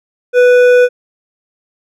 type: tone with hard clipping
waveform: sine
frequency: 493.9 Hz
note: B4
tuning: in tune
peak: -6 dBFS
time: 0.33-0.89 s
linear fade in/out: 50 ms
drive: 9 dB
effects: none